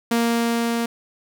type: tone with level ramp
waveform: sawtooth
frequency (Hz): 233.1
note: A#3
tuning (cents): 0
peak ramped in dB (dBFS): -13 to -17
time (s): 0.11-0.86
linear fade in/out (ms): 5
effects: none